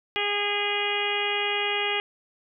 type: harmonic tone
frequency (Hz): 410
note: G#4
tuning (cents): -22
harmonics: 1 / 2 / 3 / 4 / 5 / 6 / 7 / 8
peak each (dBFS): -31 / -32 / -36 / -36 / -31 / -31 / -30 / -34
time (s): 0.16-2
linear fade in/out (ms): 0
effects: none